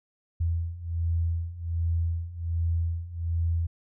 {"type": "beating tone pair", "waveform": "sine", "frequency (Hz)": [83, 84.3], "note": ["E2", "E2"], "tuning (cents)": [12, 39], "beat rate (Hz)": 1.3, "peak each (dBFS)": [-30, -27], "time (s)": [0.4, 3.67], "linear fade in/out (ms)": 10, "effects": []}